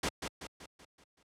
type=noise with echo; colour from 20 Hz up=pink; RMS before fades=-31 dBFS; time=0.03-0.09 s; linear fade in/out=5 ms; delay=190 ms; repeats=6; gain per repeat=-6 dB; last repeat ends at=1.23 s; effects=high-pass 80 Hz 12 dB/octave + low-pass 8000 Hz 12 dB/octave